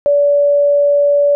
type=tone; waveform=sine; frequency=575 Hz; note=D5; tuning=37 cents flat; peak=-8 dBFS; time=0.06-1.35 s; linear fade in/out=0 ms; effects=none